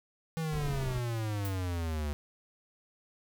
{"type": "exponential sweep", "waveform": "square", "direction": "down", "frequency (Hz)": [164.81, 72], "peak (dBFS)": -32, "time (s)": [0.37, 2.13], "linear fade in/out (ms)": 0}
{"type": "noise", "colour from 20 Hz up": "brown", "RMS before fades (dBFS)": -37, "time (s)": [0.52, 0.99], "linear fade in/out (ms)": 5}
{"type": "noise with exponential decay", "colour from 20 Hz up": "violet", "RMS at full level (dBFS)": -39, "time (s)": [1.45, 1.61], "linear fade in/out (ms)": 0, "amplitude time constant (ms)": 34}
{"effects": []}